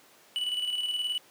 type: tone with tremolo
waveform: triangle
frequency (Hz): 2960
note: F#7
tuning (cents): 0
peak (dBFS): -25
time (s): 0.36-1.18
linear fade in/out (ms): 0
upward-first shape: square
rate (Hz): 19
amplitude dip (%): 45
effects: pink hiss -57 dBFS RMS until 1.3 s + high-pass 300 Hz 12 dB/octave